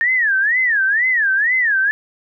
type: tone with vibrato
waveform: sine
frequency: 1779 Hz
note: A6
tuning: 19 cents sharp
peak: -13 dBFS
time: 0.01-1.91 s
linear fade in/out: 0 ms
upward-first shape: sine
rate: 2.1 Hz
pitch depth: 250 cents each way
effects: none